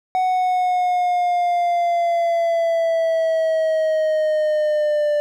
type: linear sweep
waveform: triangle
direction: down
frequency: 744 to 590 Hz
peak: -14 dBFS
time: 0.15-5.2 s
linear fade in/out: 0 ms
effects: none